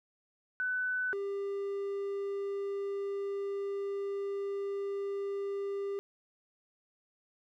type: tone pair in turn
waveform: sine / triangle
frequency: 1500 / 398.2 Hz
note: F#6 / G4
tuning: +23 / +27 cents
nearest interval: octave + major seventh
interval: 2296 cents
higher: first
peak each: -30 / -31 dBFS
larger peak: first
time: 0.6-1.13 / 1.13-5.99 s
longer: second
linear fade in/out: 0 ms
effects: none